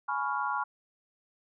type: chord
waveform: sine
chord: C# dominant seventh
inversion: second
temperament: equal with one note detuned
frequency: 840.3 / 987.8 / 1108.7 / 1396.9 Hz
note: G#5 / B5 / C#6 / E#6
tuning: +20 / 0 / 0 / 0 cents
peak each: -34 dBFS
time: 0.08-0.64 s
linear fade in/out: 10 ms
effects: none